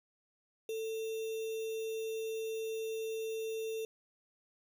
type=tone with sample-and-hold; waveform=sine; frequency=444.7 Hz; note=A4; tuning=18 cents sharp; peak=-35 dBFS; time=0.69-3.85 s; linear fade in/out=2 ms; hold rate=3150 Hz; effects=none